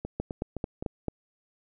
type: two click trains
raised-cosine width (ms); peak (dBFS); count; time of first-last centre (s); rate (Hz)
2; -20 / -16; 4 / 5; 0.05-0.825 / 0.2-1.083; 3.87 / 4.53
effects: none